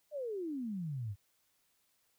sine exponential sweep, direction down, 622.3 to 93.9 Hz, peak -36 dBFS, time 0.11-1.16 s, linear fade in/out 50 ms, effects white hiss -75 dBFS RMS until 2.18 s

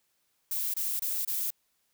violet noise bursts, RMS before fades -31 dBFS, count 4, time 0.51-1.505 s, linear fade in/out 5 ms, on 230 ms, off 25 ms, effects white hiss -74 dBFS RMS until 1.93 s

